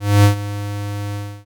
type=tone with ADSR envelope; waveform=square; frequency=102.2 Hz; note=G#2; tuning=27 cents flat; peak=-7 dBFS; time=0-1.45 s; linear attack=240 ms; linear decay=110 ms; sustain=-16 dB; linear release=300 ms; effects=none